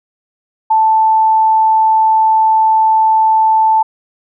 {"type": "tone", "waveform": "sine", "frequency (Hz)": 880, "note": "A5", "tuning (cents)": 0, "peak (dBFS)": -7, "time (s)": [0.7, 3.83], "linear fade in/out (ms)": 10, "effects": []}